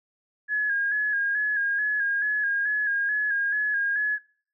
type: tone with vibrato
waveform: sine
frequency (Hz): 1661.2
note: G#6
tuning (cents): 0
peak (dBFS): -22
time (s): 0.48-4.19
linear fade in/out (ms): 50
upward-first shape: square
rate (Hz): 2.3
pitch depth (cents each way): 38
effects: noise-tail reverb RT60 0.5 s tail -22 dB re dry